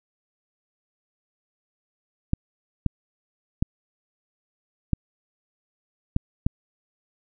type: clicks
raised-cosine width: 5 ms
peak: -8 dBFS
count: 6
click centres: 2.334 / 2.863 / 3.625 / 4.933 / 6.164 / 6.465 s
effects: none